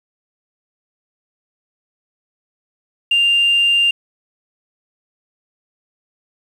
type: tone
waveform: sine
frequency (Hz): 2794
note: F7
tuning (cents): 0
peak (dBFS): -10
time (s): 3.11-3.91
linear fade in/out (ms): 5
effects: tanh soft clip ceiling -7 dBFS + 7-bit